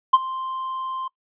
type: tone with ADSR envelope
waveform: triangle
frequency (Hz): 1046.5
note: C6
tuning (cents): 0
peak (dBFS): -6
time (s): 0.13-1.08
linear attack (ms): 10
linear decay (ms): 33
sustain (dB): -19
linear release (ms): 7
effects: noise-tail reverb RT60 0.1 s tail -22 dB re dry + resampled to 8000 Hz